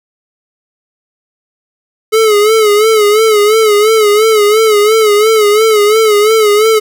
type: tone with vibrato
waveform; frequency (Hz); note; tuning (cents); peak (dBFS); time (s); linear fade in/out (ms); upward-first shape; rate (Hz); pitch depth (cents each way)
square; 428.1; A4; -47; -6; 2.12-6.8; 20; sine; 2.9; 75
effects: none